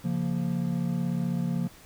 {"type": "chord", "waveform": "triangle", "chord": "Bb minor", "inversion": "first", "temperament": "equal", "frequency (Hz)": [138.59, 174.61, 233.1], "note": ["Db3", "F3", "Bb3"], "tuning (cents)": [0, 0, 0], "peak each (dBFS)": [-30, -26, -30], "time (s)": [0.04, 1.68], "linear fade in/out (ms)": 10, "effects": ["pink hiss -52 dBFS RMS until 1.85 s"]}